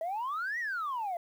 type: exponential two-way sweep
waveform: sine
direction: up then down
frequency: 633 to 1975.5 to 668 Hz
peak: -30 dBFS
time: 0.01-1.17 s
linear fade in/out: 2 ms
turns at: 0.59 s
effects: tanh soft clip ceiling -29 dBFS + 10-bit